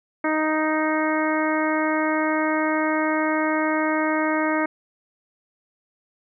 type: harmonic tone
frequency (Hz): 311.1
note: D#4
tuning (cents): 0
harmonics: 1 / 2 / 3 / 4 / 5 / 6 / 7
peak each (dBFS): -23 / -26 / -28 / -29 / -30 / -31 / -31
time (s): 0.24-4.66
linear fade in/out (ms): 5
effects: none